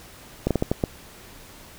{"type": "slowing click train", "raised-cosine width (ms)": 2, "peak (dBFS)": -7, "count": 6, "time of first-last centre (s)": [0.47, 0.838], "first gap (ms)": 37, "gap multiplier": 1.35, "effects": ["pink hiss -46 dBFS RMS until 1.78 s"]}